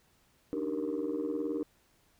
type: chord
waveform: sine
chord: Eb major seventh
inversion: third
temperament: just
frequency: 291.7 / 311.1 / 388.9 / 466.7 Hz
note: D4 / Eb4 / G4 / Bb4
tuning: -12 / 0 / -14 / +2 cents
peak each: -35 / -35 / -37 / -35 dBFS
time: 0.53-1.63 s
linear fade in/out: 0 ms
effects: tanh soft clip ceiling -25 dBFS + pink hiss -68 dBFS RMS until 2.19 s